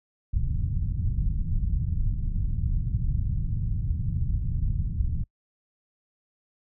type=low-pass noise; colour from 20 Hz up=pink; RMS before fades=-26 dBFS; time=0.33-5.24 s; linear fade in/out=10 ms; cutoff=140 Hz; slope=24 dB/octave; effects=noise-tail reverb RT60 0.1 s tail -26 dB re dry